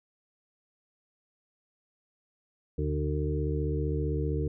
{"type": "harmonic tone with a mistuned harmonic", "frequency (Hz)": 75.4, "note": "D2", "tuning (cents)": 46, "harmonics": [1, 2, 4, 5, 6], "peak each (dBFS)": [-30, -32, -36, -37, -35], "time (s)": [2.78, 4.48], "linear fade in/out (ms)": 5, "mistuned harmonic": 2, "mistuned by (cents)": -31, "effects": []}